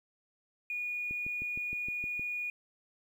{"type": "tone", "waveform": "sine", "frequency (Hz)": 2449, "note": "D#7", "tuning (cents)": -28, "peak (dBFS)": -33, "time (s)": [0.7, 2.5], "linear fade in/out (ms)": 2}
{"type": "click train", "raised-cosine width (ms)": 3, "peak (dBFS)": -33, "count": 8, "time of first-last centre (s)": [1.11, 2.195], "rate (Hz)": 6.45}
{"effects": ["10-bit"]}